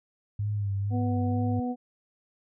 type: tone with vibrato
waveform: sine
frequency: 101.6 Hz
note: G#2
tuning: 38 cents flat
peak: -26 dBFS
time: 0.39-1.6 s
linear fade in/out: 5 ms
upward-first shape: sine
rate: 2.1 Hz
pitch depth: 52 cents each way
type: harmonic tone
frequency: 246.9 Hz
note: B3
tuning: in tune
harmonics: 1 / 2 / 3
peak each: -28 / -37 / -36 dBFS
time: 0.9-1.76 s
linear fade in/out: 50 ms
effects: none